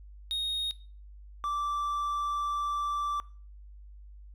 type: tone pair in turn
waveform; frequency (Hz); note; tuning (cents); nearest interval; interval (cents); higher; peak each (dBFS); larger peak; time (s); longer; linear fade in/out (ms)
triangle; 3729 / 1168.5; A#7 / D6; 0 / -9; octave + minor sixth; 2009; first; -27; neither; 0.31-0.71 / 1.44-3.2; second; 0
effects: noise-tail reverb RT60 0.4 s tail -20 dB re dry + added 50 Hz sine -46 dBFS peak until 4.34 s